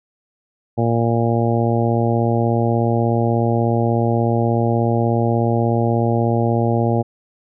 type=harmonic tone; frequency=116.54 Hz; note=A#2; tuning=in tune; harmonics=1 / 2 / 3 / 4 / 5 / 6 / 7; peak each=-18 / -21 / -23 / -24 / -25 / -26 / -26 dBFS; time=0.77-7.03 s; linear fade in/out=20 ms; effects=none